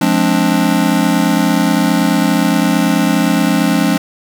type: chord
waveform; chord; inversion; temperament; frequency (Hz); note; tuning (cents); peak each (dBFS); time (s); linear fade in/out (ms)
square; D half-diminished seventh; first; just; 176.2 / 211.4 / 264.3 / 293.7; F3 / Ab3 / C4 / D4; +16 / +31 / +18 / 0; -17; 0.01-3.98; 5
effects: none